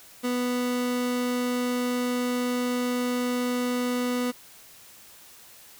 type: tone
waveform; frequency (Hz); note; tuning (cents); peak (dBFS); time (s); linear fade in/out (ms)
30% pulse; 246.9; B3; 0; -22; 0.23-4.32; 20
effects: white hiss -50 dBFS RMS until 5.79 s